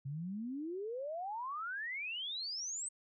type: exponential sweep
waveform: sine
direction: up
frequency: 131.8 to 8400 Hz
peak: -38 dBFS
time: 0.05-2.89 s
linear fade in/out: 10 ms
effects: none